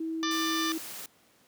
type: tone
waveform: sine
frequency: 323.6 Hz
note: E4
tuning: 32 cents flat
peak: -30 dBFS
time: 0-0.78 s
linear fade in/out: 5 ms
type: harmonic tone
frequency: 593 Hz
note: D5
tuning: 17 cents sharp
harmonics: 2 / 3 / 4 / 5 / 6 / 7 / 8 / 9 / 10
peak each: -33 / -36 / -42 / -41 / -35 / -45 / -40 / -45 / -39 dBFS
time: 0.23-0.72 s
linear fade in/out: 0 ms
type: noise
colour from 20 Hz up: white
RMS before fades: -41 dBFS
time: 0.31-1.06 s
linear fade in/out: 2 ms
effects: pink hiss -63 dBFS RMS until 1.47 s + high-pass 150 Hz 12 dB/octave